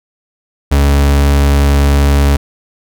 40% pulse tone, 70.6 Hz, C#2, 32 cents sharp, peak -6 dBFS, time 0.71-2.37 s, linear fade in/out 10 ms, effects none

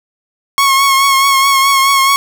sawtooth tone with vibrato, 1094 Hz, C#6, 23 cents flat, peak -4 dBFS, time 0.58-2.16 s, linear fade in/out 0 ms, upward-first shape triangle, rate 4.7 Hz, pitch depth 38 cents each way, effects none

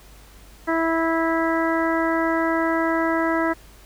harmonic tone, 327.6 Hz, E4, 11 cents flat, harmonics 1 / 2 / 3 / 4 / 5 / 6, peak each -22 / -25 / -27 / -28 / -29 / -30 dBFS, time 0.67-3.54 s, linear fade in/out 20 ms, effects added 50 Hz sine -47 dBFS peak until 3.85 s + pink hiss -50 dBFS RMS until 3.85 s

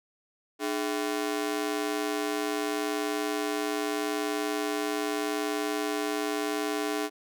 sawtooth ring-modulated tone, 360 Hz, F#4, 47 cents flat, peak -21 dBFS, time 0.59-7.1 s, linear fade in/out 50 ms, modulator 60.4 Hz, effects none

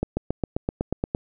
accelerating click train, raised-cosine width 2 ms, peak -10 dBFS, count 10, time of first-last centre 0.03-1.149 s, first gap 140 ms, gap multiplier 0.97, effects none

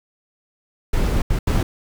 brown noise bursts at uneven times, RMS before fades -18 dBFS, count 3, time 0.93-1.22 / 1.3-1.39 / 1.47-1.63 s, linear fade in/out 5 ms, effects none

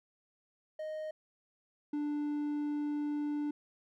triangle tone pair in turn, 621 / 294.6 Hz, D#5 / D4, -3 / +6 cents, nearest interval octave + minor second, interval 1291 cents, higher first, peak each -35 / -30 dBFS, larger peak second, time 0.79-1.11 / 1.93-3.51 s, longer second, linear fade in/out 5 ms, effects none

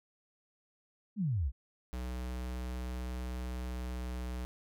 sine exponential sweep, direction down, 227.6 to 56.4 Hz, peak -29 dBFS, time 1.16-1.52 s, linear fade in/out 50 ms
square tone with pitch glide, 62.2 to 61.84 Hz, B1 to B1, +13 to +3 cents, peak -37 dBFS, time 1.93-4.45 s, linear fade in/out 0 ms, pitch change -10 cents, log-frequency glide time 3.36-4.33 s
effects none

